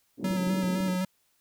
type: band-pass noise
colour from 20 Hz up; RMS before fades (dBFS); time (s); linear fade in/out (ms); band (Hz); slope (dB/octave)
pink; -36; 0.17-0.98; 50; 190 to 350; 24
type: tone with vibrato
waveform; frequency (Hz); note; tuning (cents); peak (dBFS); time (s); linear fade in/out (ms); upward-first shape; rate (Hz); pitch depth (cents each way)
square; 185.8; F#3; +7; -27; 0.24-1.05; 5; square; 3.9; 26
type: click train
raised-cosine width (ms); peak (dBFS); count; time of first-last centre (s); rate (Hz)
3; -31; 4; 0.31-0.804; 6.07
effects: white hiss -70 dBFS RMS until 1.4 s